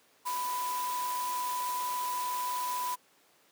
sine tone in noise, 993 Hz, B5, 9 cents sharp, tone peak -31 dBFS, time 0.25-2.96 s, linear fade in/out 20 ms, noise white, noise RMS -40 dBFS, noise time 0.25-2.96 s, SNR +6 dB, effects pink hiss -64 dBFS RMS until 3.51 s + high-pass 300 Hz 12 dB/octave

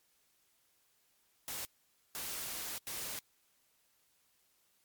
white noise bursts at uneven times, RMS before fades -41 dBFS, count 3, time 1.48-1.65 / 2.15-2.78 / 2.87-3.19 s, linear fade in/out 0 ms, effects white hiss -73 dBFS RMS until 4.84 s + MP3 96 kbps

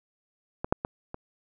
clicks, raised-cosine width 1 ms, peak -16 / -7 / -15 / -22 dBFS, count 4, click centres 0.645 / 0.725 / 0.849 / 1.144 s, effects none

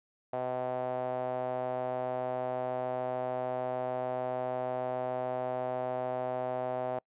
sawtooth tone with band-pass filter, 126.6 Hz, B2, 43 cents sharp, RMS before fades -34 dBFS, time 0.33-6.99 s, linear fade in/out 5 ms, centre 670 Hz, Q 4.4, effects noise-tail reverb RT60 0.1 s tail -26 dB re dry + resampled to 8000 Hz

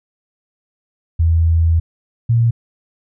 sine tone pair in turn, 82.41 / 116.55 Hz, E2 / A#2, 0 / 0 cents, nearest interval tritone, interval 600 cents, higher second, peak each -10 dBFS, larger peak neither, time 1.19-1.8 / 2.29-2.51 s, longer first, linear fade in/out 10 ms, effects none

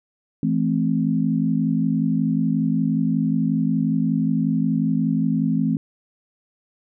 sine chord, A minor, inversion second, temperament equal with one note detuned, 164.81 / 216.3 / 261.6 Hz, E3 / A3 / C4, 0 / -29 / 0 cents, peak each -22 dBFS, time 0.43-5.77 s, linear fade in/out 2 ms, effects none

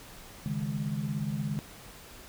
sine chord, C# suspended second, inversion none, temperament equal, 138.59 / 155.56 / 207.7 Hz, C#3 / D#3 / G#3, 0 / 0 / 0 cents, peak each -34 dBFS, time 0.46-1.59 s, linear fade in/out 0 ms, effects pink hiss -49 dBFS RMS until 2.28 s

